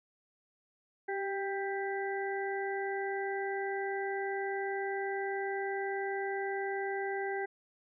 harmonic tone with a mistuned harmonic, 395.4 Hz, G4, 15 cents sharp, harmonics 1 / 2 / 4 / 5, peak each -35 / -38 / -41 / -42 dBFS, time 1.08-7.46 s, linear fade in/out 10 ms, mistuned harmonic 1, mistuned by -22 cents, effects none

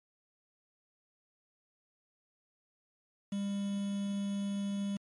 triangle tone with quantisation, 200 Hz, G3, 35 cents sharp, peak -30 dBFS, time 3.32-4.97 s, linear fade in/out 5 ms, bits 8, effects MP3 48 kbps

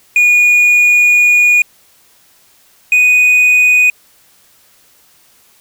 triangle tone pair in turn, 2448 / 2484 Hz, D#7 / D#7, -29 / -3 cents, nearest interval unison, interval 26 cents, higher second, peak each -4 dBFS, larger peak neither, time 0.16-1.62 / 2.92-3.9 s, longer first, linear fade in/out 2 ms, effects white hiss -49 dBFS RMS until 5.6 s

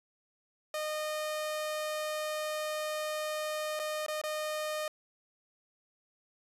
sawtooth tone with dropouts, 613 Hz, D#5, 26 cents flat, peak -29 dBFS, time 0.74-4.88 s, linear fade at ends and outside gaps 2 ms, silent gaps 3.793-3.797 / 4.064-4.082 / 4.215-4.237 s, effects resampled to 32000 Hz

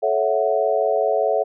sine chord, F# minor seventh, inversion first, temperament equal with one note detuned, 434.4 / 554.4 / 659.3 / 740 Hz, A4 / C#5 / E5 / F#5, -22 / 0 / 0 / 0 cents, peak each -22 / -22 / -21 / -24 dBFS, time 0.02-1.44 s, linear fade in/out 20 ms, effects none

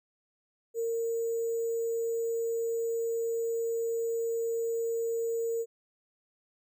sine tone with sample-and-hold, 459.2 Hz, A#4, 26 cents flat, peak -28 dBFS, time 0.74-5.66 s, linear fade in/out 50 ms, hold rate 7350 Hz, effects none

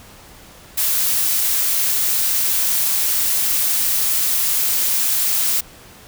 blue noise, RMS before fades -18 dBFS, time 0.77-5.61 s, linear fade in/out 10 ms, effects pink hiss -43 dBFS RMS until 6.07 s

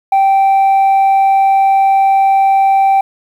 sine tone, 780 Hz, G5, 9 cents flat, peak -4 dBFS, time 0.12-3.01 s, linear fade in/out 5 ms, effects tanh soft clip ceiling -6 dBFS + 7-bit

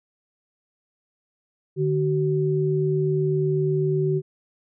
sine tone pair together, 149.9 / 378 Hz, D3 / F#4, +36 / +37 cents, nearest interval octave + major third, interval 1601 cents, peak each -22 dBFS, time 1.76-4.22 s, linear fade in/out 50 ms, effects none

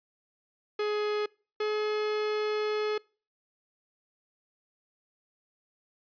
45% pulse tone pair in turn, 420 / 424.9 Hz, G#4 / G#4, +19 / +40 cents, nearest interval unison, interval 21 cents, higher second, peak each -27 dBFS, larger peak neither, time 0.79-1.26 / 1.6-2.98 s, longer second, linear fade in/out 5 ms, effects noise-tail reverb RT60 0.4 s tail -26 dB re dry + resampled to 11025 Hz

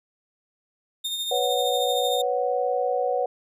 40% pulse tone with tremolo, 3657 Hz, A#7, 34 cents flat, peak -24 dBFS, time 1.04-2.22 s, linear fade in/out 10 ms, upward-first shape sine, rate 13 Hz, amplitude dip 40%
sine chord, B suspended second, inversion none, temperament equal, 493.9 / 554.4 / 740 Hz, B4 / C#5 / F#5, 0 / 0 / 0 cents, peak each -25 / -27 / -26 dBFS, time 1.31-3.26 s, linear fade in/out 5 ms
effects none

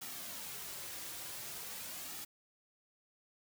white noise with flanger, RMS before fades -45 dBFS, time 0.01-2.25 s, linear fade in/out 10 ms, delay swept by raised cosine 1.9 to 4.7 ms, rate 0.46 Hz, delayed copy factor -0.5, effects none

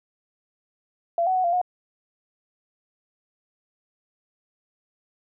sine tone with pitch steps, 681 / 748 / 741 / 690 / 723 Hz, F5 / F#5 / F#5 / F5 / F#5, -44 / +19 / +2 / -21 / -40 cents, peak -19 dBFS, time 1.18-1.615 s, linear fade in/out 2 ms, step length 87 ms, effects none

